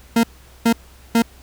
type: tone bursts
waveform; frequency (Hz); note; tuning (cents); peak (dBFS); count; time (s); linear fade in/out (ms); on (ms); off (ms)
40% pulse; 230.6; A#3; -19; -11; 3; 0.16-1.222; 5; 74; 420
effects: added 64 Hz sine -45 dBFS peak until 1.42 s + pink hiss -49 dBFS RMS until 1.42 s